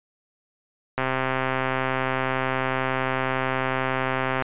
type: click train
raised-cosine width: 0.5 ms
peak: -9 dBFS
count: 452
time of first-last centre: 0.98-4.423 s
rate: 131 Hz
effects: resampled to 8000 Hz